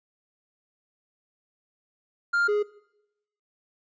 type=tone pair in turn; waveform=triangle; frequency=1400 / 416.2 Hz; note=F6 / G#4; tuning=+4 / +4 cents; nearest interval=octave + major sixth; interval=2100 cents; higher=first; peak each=-19 dBFS; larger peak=neither; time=2.33-2.48 / 2.48-2.63 s; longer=neither; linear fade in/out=10 ms; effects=noise-tail reverb RT60 0.8 s tail -20 dB re dry + resampled to 16000 Hz